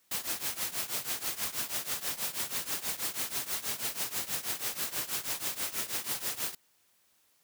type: noise with tremolo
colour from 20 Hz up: white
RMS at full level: -31 dBFS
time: 0.11-6.55 s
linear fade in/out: 5 ms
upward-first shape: triangle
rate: 6.2 Hz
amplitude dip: 90%
effects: white hiss -69 dBFS RMS until 7.43 s + high-pass 80 Hz 12 dB/octave